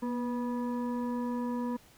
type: tone with frequency modulation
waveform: sine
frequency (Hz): 241.1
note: B3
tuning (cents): -41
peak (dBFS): -30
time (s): 0.02-1.77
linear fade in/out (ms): 10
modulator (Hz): 734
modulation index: 0.7
effects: pink hiss -59 dBFS RMS until 1.97 s